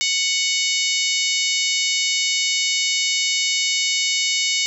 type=harmonic tone; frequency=740 Hz; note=F#5; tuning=in tune; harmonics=3 / 4 / 5 / 6 / 7 / 8 / 9 / 10; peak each=-24 / -25 / -26 / -27 / -27 / -28 / -29 / -29 dBFS; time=0.01-4.66 s; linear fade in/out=0 ms; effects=none